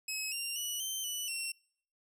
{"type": "tone with pitch steps", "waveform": "15% pulse", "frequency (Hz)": [2564, 2777, 2943, 3105, 2967, 2722], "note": ["E7", "F7", "F#7", "G7", "F#7", "F7"], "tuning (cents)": [-49, -10, -10, -17, 4, -45], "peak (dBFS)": -28, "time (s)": [0.08, 1.52], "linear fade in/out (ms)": 5, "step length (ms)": 240, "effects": ["noise-tail reverb RT60 0.6 s tail -25 dB re dry"]}